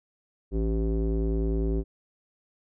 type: tone with low-pass filter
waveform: square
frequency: 55 Hz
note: A1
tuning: in tune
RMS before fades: -26 dBFS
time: 0.51-1.84 s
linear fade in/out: 50 ms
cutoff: 370 Hz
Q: 3.7
effects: none